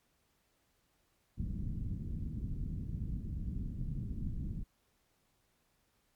pink low-pass noise, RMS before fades -38 dBFS, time 1.37-4.64 s, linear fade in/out 20 ms, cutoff 220 Hz, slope 24 dB/octave, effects pink hiss -75 dBFS RMS until 6.15 s + MP3 96 kbps

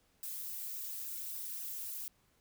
violet noise with flanger, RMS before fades -42 dBFS, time 0.23-2.08 s, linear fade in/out 0 ms, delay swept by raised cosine 0.89 to 3.09 ms, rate 3.6 Hz, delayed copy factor -1, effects pink hiss -72 dBFS RMS until 2.4 s

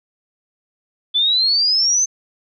sine exponential sweep, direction up, 3451 to 6290 Hz, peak -13 dBFS, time 1.14-2.06 s, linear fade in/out 20 ms, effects none

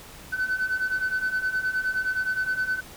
sine beating tone pair, 1508 / 1517.6 Hz, F#6 / F#6, +32 / +43 cents, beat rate 9.6 Hz, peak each -27 / -24 dBFS, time 0.32-2.81 s, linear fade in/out 20 ms, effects tanh soft clip ceiling -20 dBFS + pink hiss -45 dBFS RMS until 2.96 s

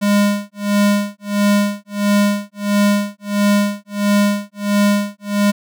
square tone with tremolo, 204 Hz, G#3, 31 cents flat, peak -11 dBFS, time 0.01-5.52 s, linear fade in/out 20 ms, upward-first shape sine, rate 1.5 Hz, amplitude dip 100%, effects none

